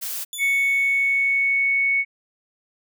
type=noise; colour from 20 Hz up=blue; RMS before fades=-29 dBFS; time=0.01-0.25 s; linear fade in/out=20 ms
type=tone with exponential decay; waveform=15% pulse; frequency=3480 Hz; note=A7; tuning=20 cents flat; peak=-22 dBFS; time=0.33-1.9 s; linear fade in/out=1 ms; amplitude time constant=340 ms
type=tone; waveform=sine; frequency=2217 Hz; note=C#7; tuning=in tune; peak=-17 dBFS; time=0.38-2.05 s; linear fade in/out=50 ms
effects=none